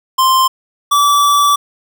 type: tone pair in turn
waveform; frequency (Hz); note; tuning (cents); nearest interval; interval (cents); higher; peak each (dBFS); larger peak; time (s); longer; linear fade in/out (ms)
square; 1046.5 / 1155.1; C6 / D6; 0 / -29; major second; 171; second; -9; neither; 0.18-0.48 / 0.91-1.56; second; 10
effects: none